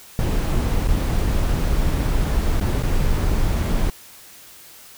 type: noise with dropouts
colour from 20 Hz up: brown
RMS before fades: -19 dBFS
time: 0.19-3.9 s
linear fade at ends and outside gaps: 1 ms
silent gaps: 0.874-0.886 / 2.6-2.611 / 2.826-2.833 s
effects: white hiss -44 dBFS RMS until 4.97 s